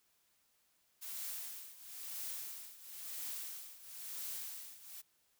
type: noise with tremolo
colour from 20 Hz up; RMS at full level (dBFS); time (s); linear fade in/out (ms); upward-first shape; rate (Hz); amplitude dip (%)
blue; -42; 1.01-5.02; 20; triangle; 0.99; 85
effects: white hiss -75 dBFS RMS until 5.39 s